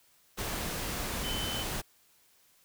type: tone in noise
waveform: sine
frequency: 3047 Hz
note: G7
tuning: 50 cents flat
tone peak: -36 dBFS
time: 1.23-1.64 s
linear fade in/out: 20 ms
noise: pink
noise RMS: -35 dBFS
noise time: 0.37-1.82 s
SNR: -4 dB
effects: white hiss -65 dBFS RMS until 2.64 s